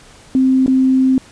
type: tone with dropouts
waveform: sine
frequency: 261.6 Hz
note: C4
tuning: in tune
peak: -9 dBFS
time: 0.35-1.18 s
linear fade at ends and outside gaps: 1 ms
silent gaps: 0.662-0.679 s
effects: pink hiss -43 dBFS RMS until 1.31 s + resampled to 22050 Hz